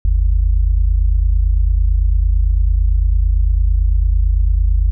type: tone pair together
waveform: sine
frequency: 48.07 / 77 Hz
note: G1 / D#2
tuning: -33 / -17 cents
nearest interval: minor sixth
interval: 816 cents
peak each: -11 / -17 dBFS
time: 0.05-4.91 s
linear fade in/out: 0 ms
effects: none